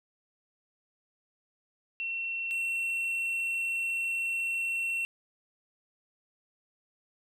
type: tone pair in turn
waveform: sine / triangle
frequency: 2714 / 2714 Hz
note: E7 / E7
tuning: +50 / +50 cents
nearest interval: unison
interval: 0 cents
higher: neither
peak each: -31 / -27 dBFS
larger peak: second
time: 2-2.51 / 2.51-5.05 s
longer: second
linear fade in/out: 0 ms
effects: none